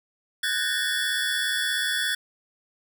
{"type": "tone cluster", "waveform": "square", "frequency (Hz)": [1485, 1562, 1687, 1822, 3417], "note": ["F#6", "G6", "G#6", "A#6", "G#7"], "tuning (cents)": [6, -7, 27, -40, 49], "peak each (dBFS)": [-32, -34, -33, -31, -28], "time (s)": [0.43, 2.15], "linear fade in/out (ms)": 5, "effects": []}